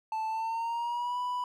triangle tone with pitch glide, 880 to 987.8 Hz, A5 to B5, 0 to 0 cents, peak -28 dBFS, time 0.12-1.44 s, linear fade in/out 2 ms, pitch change +200 cents, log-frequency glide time 0.28-1.19 s, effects none

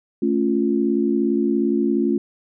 sine chord, A augmented, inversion none, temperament equal, 220 / 277.2 / 349.2 Hz, A3 / C#4 / E#4, 0 / 0 / 0 cents, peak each -21 dBFS, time 0.22-2.18 s, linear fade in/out 5 ms, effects none

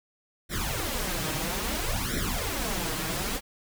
pink noise with flanger, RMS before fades -30 dBFS, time 0.49-3.41 s, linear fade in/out 50 ms, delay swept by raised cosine 0.53 to 6.43 ms, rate 0.6 Hz, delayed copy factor +1, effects none

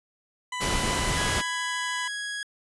20% pulse tone with vibrato, 997 Hz, B5, 16 cents sharp, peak -25 dBFS, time 0.52-2.08 s, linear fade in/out 5 ms, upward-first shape triangle, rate 13 Hz, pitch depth 8 cents each way
pink noise, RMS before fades -27 dBFS, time 0.6-1.42 s, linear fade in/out 20 ms
sawtooth tone, 1661.2 Hz, G#6, in tune, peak -27 dBFS, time 1.17-2.43 s, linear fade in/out 2 ms
effects resampled to 24000 Hz

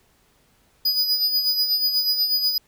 square tone with tremolo, 4949 Hz, D#8, 10 cents flat, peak -17 dBFS, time 0.85-2.58 s, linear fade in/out 5 ms, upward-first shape sine, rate 8.2 Hz, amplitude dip 55%, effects pink hiss -61 dBFS RMS until 2.67 s

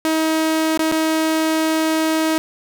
sawtooth tone with dropouts, 317.8 Hz, D#4, 37 cents sharp, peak -12 dBFS, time 0.05-2.38 s, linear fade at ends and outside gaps 0 ms, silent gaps 0.775-0.793 / 0.915-0.923 s, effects none

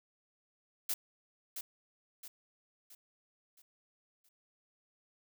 blue noise with echo, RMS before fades -34 dBFS, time 0.89-0.94 s, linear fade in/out 5 ms, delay 670 ms, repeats 5, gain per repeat -7 dB, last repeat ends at 4.29 s, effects none

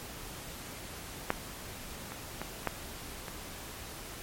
clicks, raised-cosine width 0.5 ms, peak -11 / -24 / -21 / -13 / -24 dBFS, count 5, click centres 1.304 / 2.12 / 2.416 / 2.673 / 3.282 s, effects pink hiss -44 dBFS RMS until 4.22 s + MP3 64 kbps

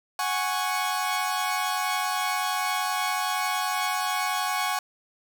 sawtooth chord, F# suspended second, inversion none, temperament equal, 740 / 830.6 / 1108.7 Hz, F#5 / G#5 / C#6, 0 / 0 / 0 cents, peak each -26 / -26 / -25 dBFS, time 0.19-4.79 s, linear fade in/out 2 ms, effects none

